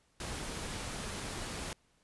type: noise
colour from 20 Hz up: pink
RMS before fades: -40 dBFS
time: 0.2-1.73 s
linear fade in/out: 2 ms
effects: pink hiss -71 dBFS RMS until 2.03 s + resampled to 24000 Hz